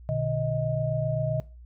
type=tone cluster; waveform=sine; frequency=121.5 / 149.2 / 629 Hz; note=B2 / D3 / D#5; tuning=-28 / +28 / +19 cents; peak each=-29 dBFS; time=0.09-1.4 s; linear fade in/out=0 ms; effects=noise-tail reverb RT60 0.3 s tail -19 dB re dry + added 60 Hz sine -44 dBFS peak until 1.65 s